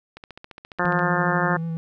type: click train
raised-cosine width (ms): 0.3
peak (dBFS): -23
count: 13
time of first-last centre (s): 0.17-0.992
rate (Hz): 14.6
type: harmonic tone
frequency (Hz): 177.3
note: F3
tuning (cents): +26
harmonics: 1 / 2 / 3 / 4 / 5 / 6 / 7 / 8 / 9 / 10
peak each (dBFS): -29 / -29 / -29 / -29 / -29 / -29 / -29 / -29 / -29 / -29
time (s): 0.79-1.57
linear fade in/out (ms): 5
type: tone with vibrato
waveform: triangle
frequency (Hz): 164.81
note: E3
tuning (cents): 0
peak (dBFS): -23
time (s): 0.85-1.77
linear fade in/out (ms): 0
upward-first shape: square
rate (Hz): 7.7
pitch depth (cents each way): 14
effects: none